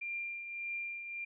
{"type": "tone with tremolo", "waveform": "sine", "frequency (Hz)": 2386, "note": "D7", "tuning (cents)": 27, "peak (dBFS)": -35, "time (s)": [0.01, 1.25], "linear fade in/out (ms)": 10, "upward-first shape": "triangle", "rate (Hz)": 1.7, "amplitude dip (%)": 55, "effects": []}